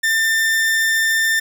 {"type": "tone", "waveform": "40% pulse", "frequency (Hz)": 1793, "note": "A6", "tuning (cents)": 32, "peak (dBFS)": -14, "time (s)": [0.03, 1.4], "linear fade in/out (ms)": 10, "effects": []}